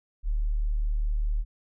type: tone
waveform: sine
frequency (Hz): 37.56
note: D1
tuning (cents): +40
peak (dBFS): -23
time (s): 0.23-1.45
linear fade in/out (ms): 50
effects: none